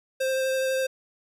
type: tone with vibrato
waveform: square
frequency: 526 Hz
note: C5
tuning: 9 cents sharp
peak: -24 dBFS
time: 0.2-0.87 s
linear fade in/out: 10 ms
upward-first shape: triangle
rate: 12 Hz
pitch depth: 12 cents each way
effects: resampled to 32000 Hz